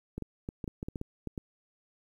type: clicks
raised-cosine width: 3 ms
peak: -23 dBFS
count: 11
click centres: 0.18 / 0.223 / 0.489 / 0.642 / 0.678 / 0.829 / 0.885 / 0.958 / 1.014 / 1.273 / 1.378 s
effects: 10-bit